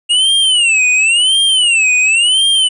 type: tone with vibrato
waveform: square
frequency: 2819 Hz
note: F7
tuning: 16 cents sharp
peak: -9 dBFS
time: 0.09-2.69 s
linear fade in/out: 20 ms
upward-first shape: sine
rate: 0.94 Hz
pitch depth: 220 cents each way
effects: resampled to 24000 Hz